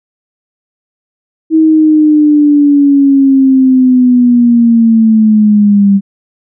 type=linear sweep; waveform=sine; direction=down; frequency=320.3 to 196 Hz; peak=-3 dBFS; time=1.5-6.01 s; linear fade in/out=50 ms; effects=none